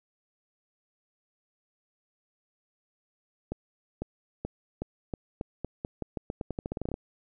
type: accelerating click train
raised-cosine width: 2 ms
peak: -19 dBFS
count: 22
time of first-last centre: 3.52-6.941 s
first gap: 500 ms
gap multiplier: 0.86
effects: none